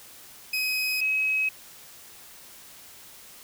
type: tone pair in turn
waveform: 30% pulse / sine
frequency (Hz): 2528 / 2550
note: D#7 / D#7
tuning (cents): +27 / +42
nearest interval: unison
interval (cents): 15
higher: second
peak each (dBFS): -22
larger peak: neither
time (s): 0.53-1.01 / 1.01-1.49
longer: neither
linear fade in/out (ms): 5
effects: white hiss -48 dBFS RMS until 3.43 s